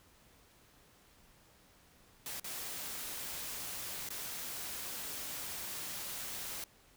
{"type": "noise with dropouts", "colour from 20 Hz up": "white", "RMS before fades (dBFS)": -42, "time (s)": [2.26, 6.64], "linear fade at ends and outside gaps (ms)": 1, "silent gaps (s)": [[2.398, 2.443], [4.089, 4.104]], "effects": ["pink hiss -64 dBFS RMS until 6.96 s"]}